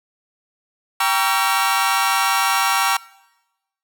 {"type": "chord", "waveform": "sawtooth", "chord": "G diminished seventh", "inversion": "none", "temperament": "just", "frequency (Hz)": [784, 940.8, 1128.9, 1354.7], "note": ["G5", "Bb5", "Db6", "Fb6"], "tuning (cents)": [0, 16, 31, 47], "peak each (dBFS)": -18, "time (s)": [1, 2.97], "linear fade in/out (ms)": 5, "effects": ["noise-tail reverb RT60 1.0 s tail -22 dB re dry"]}